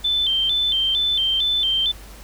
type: tone with vibrato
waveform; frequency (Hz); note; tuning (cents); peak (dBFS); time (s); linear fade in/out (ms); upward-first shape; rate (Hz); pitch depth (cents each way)
sine; 3322; G#7; 0; -17; 0.04-1.92; 10; square; 2.2; 100
effects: added 50 Hz sine -39 dBFS peak until 2.23 s + pink hiss -44 dBFS RMS until 2.23 s